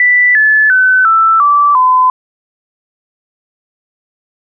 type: tone with pitch steps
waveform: sine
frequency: 1975.5 / 1729.7 / 1514.5 / 1326.1 / 1161.1 / 1016.7 Hz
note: B6 / A6 / F#6 / E6 / D6 / B5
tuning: 0 / -30 / +40 / +10 / -20 / +50 cents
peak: -5 dBFS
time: 0-2.1 s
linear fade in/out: 2 ms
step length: 350 ms
effects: none